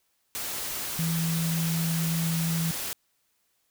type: tone in noise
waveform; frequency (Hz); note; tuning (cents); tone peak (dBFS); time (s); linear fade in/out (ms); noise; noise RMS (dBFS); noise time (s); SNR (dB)
sine; 164.81; E3; 0; -25; 0.99-2.71; 0; white; -33; 0.35-2.93; +5
effects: white hiss -72 dBFS RMS until 3.7 s